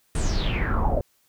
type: noise with low-pass filter sweep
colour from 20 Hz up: brown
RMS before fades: -23 dBFS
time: 0.15-1.01 s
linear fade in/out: 2 ms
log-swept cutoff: 9400 to 530 Hz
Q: 8
effects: white hiss -65 dBFS RMS until 1.28 s